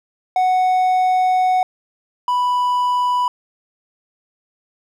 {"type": "tone pair in turn", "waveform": "triangle", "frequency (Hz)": [740, 987.8], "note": ["F#5", "B5"], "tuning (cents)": [0, 0], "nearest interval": "perfect fourth", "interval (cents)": 500, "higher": "second", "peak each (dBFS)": [-11, -13], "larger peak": "first", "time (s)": [[0.36, 1.63], [2.28, 3.28]], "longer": "first", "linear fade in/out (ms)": 2, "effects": []}